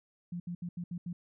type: tone bursts at uneven times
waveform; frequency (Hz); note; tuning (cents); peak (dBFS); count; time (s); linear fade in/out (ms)
sine; 174.61; F3; 0; -35; 6; 0.32-0.4 / 0.47-0.55 / 0.62-0.69 / 0.77-0.84 / 0.91-0.98 / 1.06-1.13; 5
effects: none